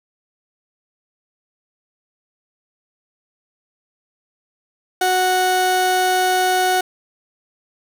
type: tone pair together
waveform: 30% pulse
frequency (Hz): 369 / 738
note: F#4 / F#5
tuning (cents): -5 / -5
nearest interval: octave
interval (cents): 1200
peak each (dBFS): -18 / -15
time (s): 5.01-6.81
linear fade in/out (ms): 5
effects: none